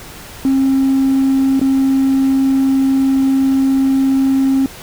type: tone with dropouts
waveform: triangle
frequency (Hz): 268.3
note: C4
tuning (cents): +44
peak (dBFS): -7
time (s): 0.45-4.66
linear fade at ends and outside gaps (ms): 1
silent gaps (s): 1.595-1.614
effects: tanh soft clip ceiling -6 dBFS + pink hiss -34 dBFS RMS until 4.82 s